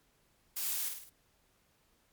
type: noise with echo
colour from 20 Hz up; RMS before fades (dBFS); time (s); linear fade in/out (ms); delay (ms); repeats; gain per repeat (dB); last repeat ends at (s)
blue; -36; 0.56-0.89; 10; 52; 4; -5; 1.098
effects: pink hiss -71 dBFS RMS until 2.12 s + MP3 96 kbps